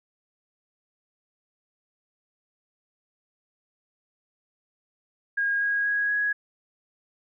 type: tone with pitch steps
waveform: sine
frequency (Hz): 1630 / 1642.3 / 1654.7 / 1667.1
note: G#6 / G#6 / G#6 / G#6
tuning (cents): -33 / -20 / -7 / +6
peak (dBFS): -22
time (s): 5.37-6.33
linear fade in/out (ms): 10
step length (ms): 240
effects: none